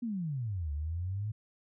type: exponential two-way sweep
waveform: sine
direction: down then up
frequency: 246.9 to 71.1 to 110.4 Hz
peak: -32 dBFS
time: 0.02-1.32 s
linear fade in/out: 10 ms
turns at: 0.72 s
effects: none